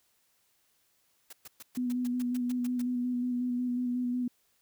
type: noise bursts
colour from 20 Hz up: white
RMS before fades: -46 dBFS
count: 11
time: 1.3-2.819 s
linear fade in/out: 5 ms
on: 29 ms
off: 120 ms
type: tone with vibrato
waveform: sine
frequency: 246.9 Hz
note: B3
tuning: in tune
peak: -28 dBFS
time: 1.77-4.28 s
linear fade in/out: 5 ms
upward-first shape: square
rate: 5.5 Hz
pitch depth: 17 cents each way
effects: white hiss -71 dBFS RMS until 4.61 s